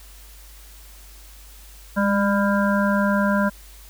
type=harmonic tone with a mistuned harmonic; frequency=199.8 Hz; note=G3; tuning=33 cents sharp; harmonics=1 / 3 / 5 / 7 / 8; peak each=-19 / -24 / -26 / -27 / -28 dBFS; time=1.96-3.5 s; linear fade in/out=20 ms; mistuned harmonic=1; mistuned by=+28 cents; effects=added 50 Hz sine -43 dBFS peak until 3.89 s + white hiss -48 dBFS RMS until 3.89 s